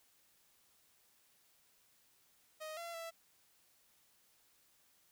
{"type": "tone with pitch steps", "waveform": "sawtooth", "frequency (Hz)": [624, 680, 663], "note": ["D#5", "F5", "E5"], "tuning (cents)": [5, -46, 10], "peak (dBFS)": -40, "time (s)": [2.6, 3.11], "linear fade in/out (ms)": 20, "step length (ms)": 170, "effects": ["white hiss -71 dBFS RMS until 5.11 s"]}